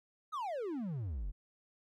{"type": "exponential sweep", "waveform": "triangle", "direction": "down", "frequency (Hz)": [1318.5, 38.89], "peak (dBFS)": -34, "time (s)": [0.32, 1.32], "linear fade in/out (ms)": 20, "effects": []}